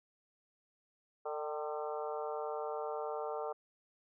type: harmonic tone with a mistuned harmonic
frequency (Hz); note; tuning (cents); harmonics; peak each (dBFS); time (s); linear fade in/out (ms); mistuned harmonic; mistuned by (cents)
150; D3; +37; 3 / 4 / 5 / 6 / 7 / 8 / 9; -40 / -42 / -43 / -47 / -50 / -47 / -51; 1.25-3.53; 10; 5; +49
effects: none